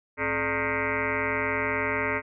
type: tone with frequency modulation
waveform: sine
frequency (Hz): 1244.5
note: D#6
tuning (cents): 0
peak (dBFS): -24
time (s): 0.17-2.22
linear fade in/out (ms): 50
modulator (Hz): 163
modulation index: 6.3
effects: none